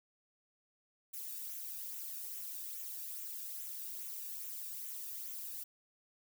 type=noise with flanger; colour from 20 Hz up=violet; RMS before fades=-44 dBFS; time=1.13-5.64 s; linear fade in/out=10 ms; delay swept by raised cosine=0.2 to 0.98 ms; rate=2.4 Hz; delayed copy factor=-0.5; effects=none